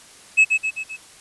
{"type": "tone with echo", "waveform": "triangle", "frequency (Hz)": 2586, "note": "E7", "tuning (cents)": -34, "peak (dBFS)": -8, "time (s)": [0.37, 0.45], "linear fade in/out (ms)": 20, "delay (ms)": 130, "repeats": 4, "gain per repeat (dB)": -5, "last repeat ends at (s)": 0.97, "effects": ["white hiss -46 dBFS RMS until 1.2 s", "resampled to 24000 Hz"]}